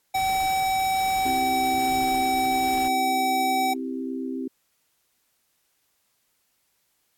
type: tone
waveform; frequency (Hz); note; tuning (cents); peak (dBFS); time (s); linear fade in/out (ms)
square; 764; G5; -45; -22; 0.14-3.74; 10
type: noise with tremolo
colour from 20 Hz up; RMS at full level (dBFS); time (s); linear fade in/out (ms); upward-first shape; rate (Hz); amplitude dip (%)
pink; -39; 0.15-2.88; 0; sine; 1.2; 30
type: chord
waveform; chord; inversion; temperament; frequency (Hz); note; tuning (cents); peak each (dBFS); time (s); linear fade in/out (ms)
sine; C major; none; equal; 261.6 / 329.6 / 392; C4 / E4 / G4; 0 / 0 / 0; -29 / -35 / -35; 1.25-4.48; 5
effects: white hiss -70 dBFS RMS until 7.17 s + AAC 64 kbps